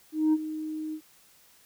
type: tone with ADSR envelope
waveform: sine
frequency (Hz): 311.1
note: D#4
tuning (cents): 0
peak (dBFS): -16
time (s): 0.12-1.01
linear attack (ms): 210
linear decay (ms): 41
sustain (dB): -15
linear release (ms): 74
effects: tanh soft clip ceiling -18 dBFS + white hiss -59 dBFS RMS until 1.65 s